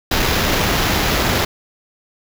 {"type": "noise with sample-and-hold", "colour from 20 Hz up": "pink", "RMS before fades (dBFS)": -17, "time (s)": [0.11, 1.45], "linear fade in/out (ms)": 5, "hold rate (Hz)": 8820, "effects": []}